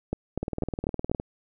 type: two click trains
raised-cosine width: 2 ms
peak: -14 / -16 dBFS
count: 5 / 16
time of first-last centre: 0.13-1.115 / 0.43-1.199 s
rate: 4.06 / 19.5 Hz
effects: none